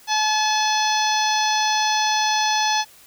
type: harmonic tone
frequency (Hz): 859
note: A5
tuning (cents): -42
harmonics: 1 / 2 / 3 / 4 / 5 / 6 / 7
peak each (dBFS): -20 / -27 / -29 / -27 / -28 / -29 / -27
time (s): 0.07-2.85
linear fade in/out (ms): 50
effects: white hiss -49 dBFS RMS until 3.06 s